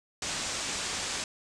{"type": "low-pass noise", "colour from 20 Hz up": "white", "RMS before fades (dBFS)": -34, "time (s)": [0.22, 1.24], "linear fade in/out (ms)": 2, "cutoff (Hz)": 8300, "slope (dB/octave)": 48, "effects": []}